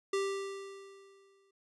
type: tone with exponential decay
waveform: square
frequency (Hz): 392.6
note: G4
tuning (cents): +3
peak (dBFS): -29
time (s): 0.13-1.51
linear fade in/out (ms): 5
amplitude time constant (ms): 300
effects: resampled to 22050 Hz